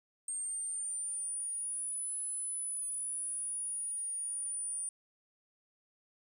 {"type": "linear two-way sweep", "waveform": "sine", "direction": "up then down", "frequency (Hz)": [8570, 10090, 9340], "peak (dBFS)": -35, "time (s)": [0.28, 4.89], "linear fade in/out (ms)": 2, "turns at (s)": 2.17, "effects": ["11-bit"]}